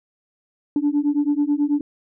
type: beating tone pair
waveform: sine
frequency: 286.6 / 295.8 Hz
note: D4 / D4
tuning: -42 / +13 cents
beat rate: 9.2 Hz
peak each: -19 dBFS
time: 0.76-1.81 s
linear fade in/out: 2 ms
effects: tanh soft clip ceiling -12 dBFS